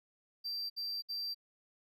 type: tone bursts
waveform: triangle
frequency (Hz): 4699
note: D8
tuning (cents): 0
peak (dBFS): -35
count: 3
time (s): 0.44-1.346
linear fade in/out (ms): 20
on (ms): 260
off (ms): 63
effects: none